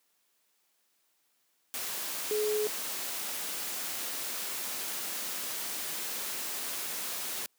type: tone in noise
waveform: sine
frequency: 424 Hz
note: G#4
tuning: 36 cents sharp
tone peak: -27 dBFS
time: 2.31-2.67 s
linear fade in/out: 0 ms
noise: white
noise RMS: -36 dBFS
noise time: 1.74-7.46 s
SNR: +6 dB
effects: white hiss -73 dBFS RMS until 7.58 s + high-pass 200 Hz 12 dB/octave